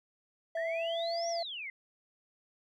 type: tone with pitch glide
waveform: triangle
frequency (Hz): 659.3 to 678.6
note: E5 to F5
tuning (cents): 0 to -50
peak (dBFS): -30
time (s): 0.55-1.43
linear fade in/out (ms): 5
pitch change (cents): +50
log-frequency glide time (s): 0.69-1.18
type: exponential two-way sweep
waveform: sine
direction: up then down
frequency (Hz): 1751 to 5920 to 2004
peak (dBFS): -38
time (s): 0.57-1.7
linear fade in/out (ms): 2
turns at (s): 1.29
effects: none